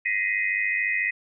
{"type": "tone cluster", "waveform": "sine", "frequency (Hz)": [1875, 1979, 2073, 2503], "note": ["A#6", "B6", "C7", "D#7"], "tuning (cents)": [10, 3, -17, 10], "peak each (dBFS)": -28, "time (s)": [0.05, 1.11], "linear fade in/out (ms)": 10, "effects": []}